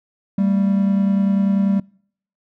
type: tone pair together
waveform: triangle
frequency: 196 / 226.2 Hz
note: G3 / A3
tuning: 0 / +48 cents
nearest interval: major second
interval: 248 cents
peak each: -13 / -21 dBFS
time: 0.38-1.8 s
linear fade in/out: 5 ms
effects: noise-tail reverb RT60 0.6 s tail -26 dB re dry